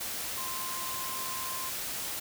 sine tone in noise, 1046.5 Hz, C6, in tune, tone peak -39 dBFS, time 0.37-1.7 s, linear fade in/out 10 ms, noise white, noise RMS -36 dBFS, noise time 0-2.2 s, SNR -6 dB, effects none

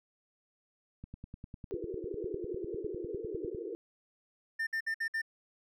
click train, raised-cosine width 5 ms, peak -32 dBFS, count 26, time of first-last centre 1.04-3.548 s, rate 9.97 Hz
pink band-pass noise, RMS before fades -39 dBFS, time 1.71-3.75 s, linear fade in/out 0 ms, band 330 to 470 Hz, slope 96 dB/octave
triangle tone bursts, 1800 Hz, A6, 39 cents sharp, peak -29 dBFS, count 5, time 4.59-5.218 s, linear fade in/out 10 ms, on 80 ms, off 57 ms
effects none

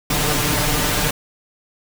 pink noise with comb filter, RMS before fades -19 dBFS, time 0.1-1.11 s, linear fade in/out 5 ms, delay 6.7 ms, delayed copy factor +0.9, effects none

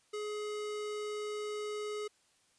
square tone, 420.6 Hz, G#4, 22 cents sharp, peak -37 dBFS, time 0.13-2.08 s, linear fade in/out 10 ms, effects white hiss -70 dBFS RMS until 2.58 s + resampled to 22050 Hz

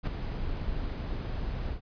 brown noise with ADSR envelope, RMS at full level -25 dBFS, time 0.03-1.81 s, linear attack 42 ms, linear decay 4 ms, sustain -8 dB, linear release 97 ms, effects resampled to 11025 Hz

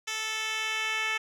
10% pulse tone with band-pass filter sweep, 438.6 Hz, A4, 6 cents flat, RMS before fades -31 dBFS, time 0.07-1.18 s, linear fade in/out 10 ms, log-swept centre 4400 to 2500 Hz, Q 1.4, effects none

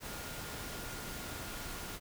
sine tone in noise, 1418 Hz, F6, 26 cents sharp, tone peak -52 dBFS, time 0.03-1.98 s, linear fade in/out 50 ms, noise pink, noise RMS -43 dBFS, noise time 0-2 s, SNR -12 dB, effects none

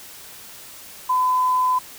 sine tone, 1011 Hz, B5, 40 cents sharp, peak -16 dBFS, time 1.09-1.79 s, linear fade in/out 10 ms, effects white hiss -41 dBFS RMS until 1.98 s

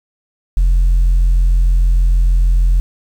sine tone, 43.28 Hz, F1, 15 cents flat, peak -6 dBFS, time 0.57-2.8 s, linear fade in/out 0 ms, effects tanh soft clip ceiling -7 dBFS + 7-bit

